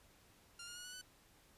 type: tone with pitch steps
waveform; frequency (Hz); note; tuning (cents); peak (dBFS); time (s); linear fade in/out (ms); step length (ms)
10% pulse; 1396.9 / 1422.1 / 1447.8 / 1474 / 1500.6; F6 / F6 / F#6 / F#6 / F#6; 0 / +31 / -38 / -7 / +24; -40; 0.59-1.015; 5; 85
effects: pink hiss -67 dBFS RMS until 1.57 s + resampled to 32000 Hz